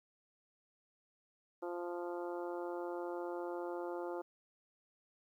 harmonic tone, 174.61 Hz, F3, in tune, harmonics 2 / 3 / 4 / 5 / 6 / 7 / 8, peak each -41 / -44 / -49 / -48 / -55 / -54 / -56 dBFS, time 1.62-4.22 s, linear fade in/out 10 ms, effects 12-bit

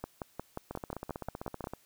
two click trains, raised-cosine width 1 ms, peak -22 / -24 dBFS, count 10 / 17, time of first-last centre 0.04-1.641 / 0.71-1.736 s, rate 5.62 / 15.6 Hz, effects white hiss -65 dBFS RMS until 1.85 s

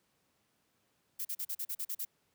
violet noise bursts, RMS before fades -37 dBFS, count 9, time 1.19-2.051 s, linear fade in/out 10 ms, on 61 ms, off 39 ms, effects pink hiss -75 dBFS RMS until 2.34 s + high-pass 100 Hz 12 dB/octave

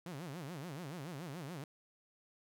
sawtooth tone with vibrato, 156.5 Hz, D#3, 10 cents sharp, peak -39 dBFS, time 0.06-1.64 s, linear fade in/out 2 ms, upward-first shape sine, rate 7 Hz, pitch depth 280 cents each way, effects none

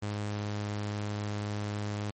sawtooth tone, 103.83 Hz, G#2, in tune, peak -28 dBFS, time 0.02-2.11 s, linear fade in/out 10 ms, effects MP3 32 kbps

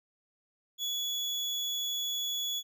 35% pulse tone, 3393 Hz, G#7, 36 cents sharp, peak -29 dBFS, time 0.78-2.63 s, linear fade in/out 50 ms, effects none

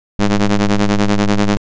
sawtooth ring-modulated tone, 103.4 Hz, G#2, 7 cents flat, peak -4 dBFS, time 0.19-1.57 s, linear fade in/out 0 ms, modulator 98.3 Hz, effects resampled to 16000 Hz

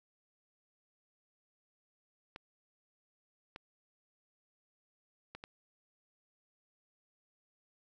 clicks, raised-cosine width 0.3 ms, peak -29 dBFS, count 4, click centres 2.361 / 3.561 / 5.35 / 5.439 s, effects none

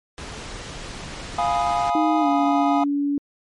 pink noise, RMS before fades -34 dBFS, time 0.18-1.9 s, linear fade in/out 0 ms
triangle chord, F half-diminished seventh, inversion none, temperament equal, 698.5 / 830.6 / 987.8 / 1244.5 Hz, F5 / Ab5 / Cb6 / Eb6, 0 / 0 / 0 / 0 cents, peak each -20 / -22 / -26 / -25 dBFS, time 1.38-2.84 s, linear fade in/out 5 ms
sine tone with pitch glide, 311.1 to 285.3 Hz, D#4 to C#4, 0 to +50 cents, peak -19 dBFS, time 1.95-3.18 s, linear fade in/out 2 ms, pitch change -150 cents, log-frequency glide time 2.2-2.28 s
effects low-pass 7000 Hz 12 dB/octave + MP3 48 kbps

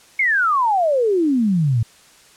sine exponential sweep, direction down, 2217 to 107.5 Hz, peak -14 dBFS, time 0.19-1.83 s, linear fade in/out 5 ms, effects white hiss -49 dBFS RMS until 2.36 s + low-pass 9000 Hz 12 dB/octave

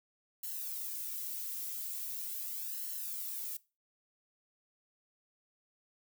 violet noise with flanger, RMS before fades -40 dBFS, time 0.43-3.57 s, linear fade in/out 5 ms, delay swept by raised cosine 0.83 to 2.73 ms, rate 0.41 Hz, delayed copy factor -0.75, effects noise-tail reverb RT60 0.3 s tail -21 dB re dry

